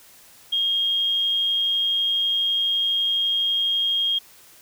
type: tone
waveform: sine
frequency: 3244 Hz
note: G#7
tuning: 41 cents flat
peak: -19 dBFS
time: 0.52-4.19 s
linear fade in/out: 10 ms
effects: white hiss -50 dBFS RMS until 4.61 s